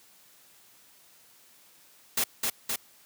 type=noise with echo; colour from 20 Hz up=white; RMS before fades=-26 dBFS; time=2.17-2.24 s; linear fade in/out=5 ms; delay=260 ms; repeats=2; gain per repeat=-2 dB; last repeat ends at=2.76 s; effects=white hiss -58 dBFS RMS until 3.05 s + high-pass 100 Hz 12 dB/octave